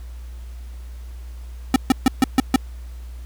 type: tone bursts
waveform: square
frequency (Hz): 260.8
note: C4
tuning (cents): -5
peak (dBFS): -11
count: 6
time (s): 1.74-2.56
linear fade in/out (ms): 2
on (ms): 20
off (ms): 140
effects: added 60 Hz sine -32 dBFS peak until 3.25 s + pink hiss -52 dBFS RMS until 3.25 s